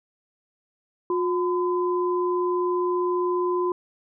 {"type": "tone pair together", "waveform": "sine", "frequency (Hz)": [358.5, 1014.8], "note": ["F4", "B5"], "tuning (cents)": [45, 47], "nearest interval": "octave + tritone", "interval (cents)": 1802, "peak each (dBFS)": [-22, -27], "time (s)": [1.1, 3.72], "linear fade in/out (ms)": 2, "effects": []}